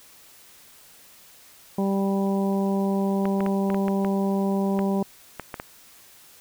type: harmonic tone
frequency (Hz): 196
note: G3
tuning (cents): 0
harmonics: 1 / 2 / 3 / 4 / 5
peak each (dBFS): -22 / -28 / -32 / -34 / -36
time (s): 1.78-5.03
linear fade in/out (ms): 5
type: clicks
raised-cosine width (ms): 0.5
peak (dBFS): -16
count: 11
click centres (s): 3.255 / 3.406 / 3.463 / 3.702 / 3.745 / 3.882 / 4.048 / 4.791 / 5.397 / 5.542 / 5.599
effects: white hiss -51 dBFS RMS until 6.4 s